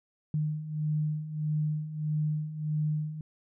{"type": "beating tone pair", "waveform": "sine", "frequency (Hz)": [151.4, 153], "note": ["D#3", "D#3"], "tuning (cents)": [-47, -29], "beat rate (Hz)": 1.6, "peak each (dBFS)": [-34, -29], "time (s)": [0.34, 3.21], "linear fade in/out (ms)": 2, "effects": []}